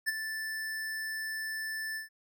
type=tone with ADSR envelope; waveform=square; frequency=1760 Hz; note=A6; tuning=in tune; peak=-26 dBFS; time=0.06-2.09 s; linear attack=26 ms; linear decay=23 ms; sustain=-9 dB; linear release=130 ms; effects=none